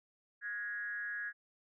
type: tone with frequency modulation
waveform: sine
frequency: 1661.2 Hz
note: G#6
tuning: in tune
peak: -37 dBFS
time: 0.41-1.33 s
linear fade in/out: 50 ms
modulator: 218 Hz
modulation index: 0.64
effects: none